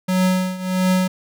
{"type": "tone with tremolo", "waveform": "square", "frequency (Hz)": 185, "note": "F#3", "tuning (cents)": 0, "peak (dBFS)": -14, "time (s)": [0.08, 1.08], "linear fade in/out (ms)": 10, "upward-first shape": "triangle", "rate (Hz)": 1.5, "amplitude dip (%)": 85, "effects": []}